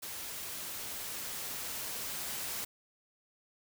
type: noise with level ramp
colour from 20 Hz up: white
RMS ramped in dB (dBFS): -42 to -38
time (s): 0.02-2.65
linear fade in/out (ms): 10
effects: none